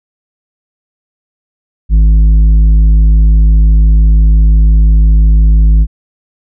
sine tone with tanh clipping, 52.9 Hz, G#1, 33 cents sharp, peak -4 dBFS, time 1.89-5.87 s, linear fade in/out 50 ms, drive 7 dB, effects none

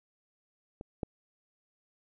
clicks, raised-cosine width 2 ms, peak -28 / -19 dBFS, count 2, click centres 0.811 / 1.032 s, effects none

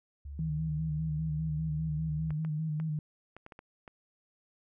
sine tone, 71.1 Hz, C#2, 45 cents sharp, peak -39 dBFS, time 0.25-2.33 s, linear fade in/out 5 ms
sine tone with vibrato, 155.4 Hz, D#3, 2 cents flat, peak -30 dBFS, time 0.39-2.99 s, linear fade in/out 2 ms, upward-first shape square, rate 5 Hz, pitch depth 40 cents each way
clicks, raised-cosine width 0.5 ms, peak -32 dBFS, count 8, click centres 2.306 / 2.449 / 2.8 / 3.366 / 3.464 / 3.522 / 3.591 / 3.878 s
effects none

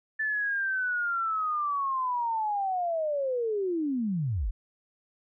sine linear sweep, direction down, 1760 to 34.65 Hz, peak -26 dBFS, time 0.19-4.51 s, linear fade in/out 10 ms, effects none

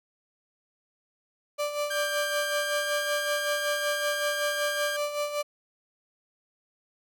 35% pulse tone with tremolo, 587.3 Hz, D5, in tune, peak -24 dBFS, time 1.58-5.43 s, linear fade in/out 20 ms, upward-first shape sine, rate 5.3 Hz, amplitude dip 60%
sawtooth tone with pitch glide, 1591 to 1605.8 Hz, G6 to G6, +25 to +41 cents, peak -26 dBFS, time 1.9-4.97 s, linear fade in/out 10 ms, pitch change +16 cents, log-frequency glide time 2.39-3.01 s
effects none

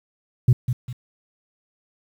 sine tone with echo, 123.47 Hz, B2, in tune, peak -8 dBFS, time 0.48-0.53 s, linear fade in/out 5 ms, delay 200 ms, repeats 2, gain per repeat -10 dB, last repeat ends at 0.93 s, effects tanh soft clip ceiling -7 dBFS + 8-bit

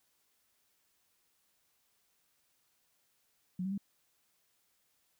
sine tone with pitch steps, 182.6 / 192.2 / 199.3 Hz, F#3 / G3 / G3, -23 / -34 / +29 cents, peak -33 dBFS, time 3.59-3.779 s, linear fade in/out 5 ms, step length 63 ms, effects white hiss -75 dBFS RMS until 5.19 s

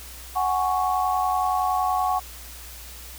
sine chord, F# suspended second, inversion none, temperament equal, 740 / 830.6 / 1108.7 Hz, F#5 / G#5 / C#6, 0 / 0 / 0 cents, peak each -23 / -27 / -25 dBFS, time 0.35-2.2 s, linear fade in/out 20 ms, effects added 60 Hz sine -42 dBFS peak until 3.18 s + white hiss -42 dBFS RMS until 3.18 s

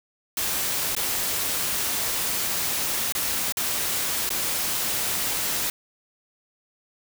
white noise with dropouts, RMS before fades -26 dBFS, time 0.37-5.7 s, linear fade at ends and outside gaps 2 ms, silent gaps 0.951-0.965 / 3.123-3.15 / 3.523-3.57 / 4.292-4.303 s, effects none

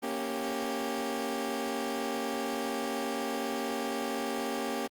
20% pulse chord, G diminished, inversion first, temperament equal, 233.1 / 277.2 / 392 Hz, Bb3 / Db4 / G4, 0 / 0 / 0 cents, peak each -31 dBFS, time 0.02-4.88 s, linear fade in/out 20 ms, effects Opus 24 kbps

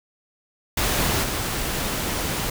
pink noise with level steps, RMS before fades -22 / -26 dBFS, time 0.77-2.5 s, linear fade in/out 5 ms, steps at 1.23 s, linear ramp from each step 10 ms, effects none

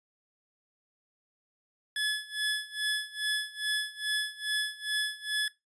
25% pulse tone with tremolo, 1711 Hz, A6, 49 cents flat, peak -22 dBFS, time 1.96-5.48 s, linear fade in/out 2 ms, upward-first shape sine, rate 2.4 Hz, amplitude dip 90%, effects noise-tail reverb RT60 0.2 s tail -20 dB re dry + resampled to 22050 Hz

